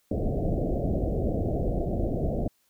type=low-pass noise; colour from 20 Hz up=pink; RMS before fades=-27 dBFS; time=0.11-2.48 s; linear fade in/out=5 ms; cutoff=710 Hz; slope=96 dB/octave; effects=white hiss -69 dBFS RMS until 2.69 s